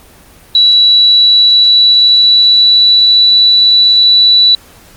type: tone with pitch glide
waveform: sine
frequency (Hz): 3927 to 3952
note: B7 to B7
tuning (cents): -11 to 0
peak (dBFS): -3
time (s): 0.55-4.55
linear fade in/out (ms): 2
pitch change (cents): +11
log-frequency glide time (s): 0.7-3.29
effects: pink hiss -40 dBFS RMS until 4.96 s + Opus 24 kbps